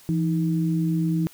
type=tone pair together; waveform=sine; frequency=167.1 / 315.4 Hz; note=E3 / D#4; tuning=+24 / +24 cents; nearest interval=major seventh; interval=1100 cents; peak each=-21 / -26 dBFS; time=0.09-1.27 s; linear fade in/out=0 ms; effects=white hiss -51 dBFS RMS until 1.33 s